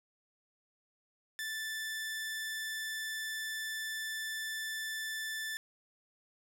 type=tone with vibrato; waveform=sawtooth; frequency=1760 Hz; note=A6; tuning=in tune; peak=-33 dBFS; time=1.39-5.57 s; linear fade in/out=0 ms; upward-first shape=sine; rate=20 Hz; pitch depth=14 cents each way; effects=none